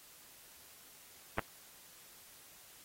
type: clicks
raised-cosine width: 0.5 ms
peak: -16 / -21 dBFS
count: 2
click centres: 1.384 / 1.393 s
effects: white hiss -58 dBFS RMS until 2.84 s + AAC 48 kbps